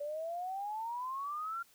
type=exponential sweep; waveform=sine; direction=up; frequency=572 to 1396.9 Hz; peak=-36 dBFS; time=0-1.63 s; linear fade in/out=10 ms; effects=white hiss -65 dBFS RMS until 1.74 s